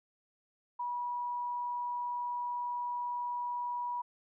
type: tone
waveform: sine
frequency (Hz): 971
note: B5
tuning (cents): -30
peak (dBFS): -33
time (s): 0.79-4.02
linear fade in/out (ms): 10
effects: none